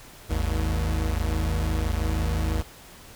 40% pulse tone pair together, 53.38 / 79.4 Hz, G#1 / D#2, +48 / +36 cents, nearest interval perfect fifth, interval 688 cents, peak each -25 dBFS, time 0.29-2.63 s, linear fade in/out 20 ms, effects pink hiss -47 dBFS RMS until 3.15 s

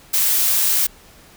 blue noise, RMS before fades -17 dBFS, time 0.13-0.87 s, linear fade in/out 10 ms, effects pink hiss -47 dBFS RMS until 1.36 s

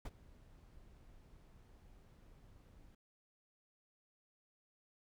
brown noise with ADSR envelope, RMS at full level -39 dBFS, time 0.05-2.95 s, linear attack 6 ms, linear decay 39 ms, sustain -22 dB, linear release 4 ms, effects none

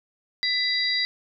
sine tone cluster, 1996 / 3897 / 4767 Hz, B6 / B7 / D8, +18 / -24 / +25 cents, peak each -26 dBFS, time 0.43-1.05 s, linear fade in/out 0 ms, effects none

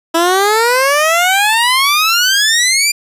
15% pulse exponential sweep, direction up, 325.5 to 2413 Hz, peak -3 dBFS, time 0.14-2.92 s, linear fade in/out 10 ms, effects resampled to 32000 Hz

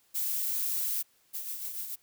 violet noise, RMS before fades -31 dBFS, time 0.14-1.03 s, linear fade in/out 20 ms
violet noise with tremolo, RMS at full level -35 dBFS, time 1.33-1.96 s, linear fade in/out 20 ms, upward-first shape triangle, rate 6.9 Hz, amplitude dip 55%
effects white hiss -67 dBFS RMS until 2.02 s

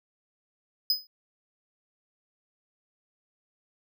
square tone with exponential decay, 5020 Hz, D#8, 15 cents sharp, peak -19 dBFS, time 0.9-1.07 s, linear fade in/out 2 ms, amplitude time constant 36 ms, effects none

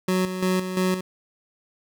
25% pulse tone with tremolo, 185 Hz, F#3, in tune, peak -16 dBFS, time 0.08-1.01 s, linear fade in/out 5 ms, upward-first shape square, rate 2.9 Hz, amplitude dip 60%, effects none

